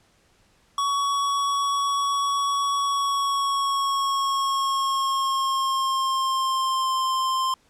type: tone with pitch glide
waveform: square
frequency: 1123 to 1047.8 Hz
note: C#6 to C6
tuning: +22 to +2 cents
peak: -22 dBFS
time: 0.78-7.54 s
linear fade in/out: 2 ms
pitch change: -120 cents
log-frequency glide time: 2.78-7.03 s
effects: pink hiss -61 dBFS RMS until 7.69 s + low-pass 9000 Hz 12 dB/octave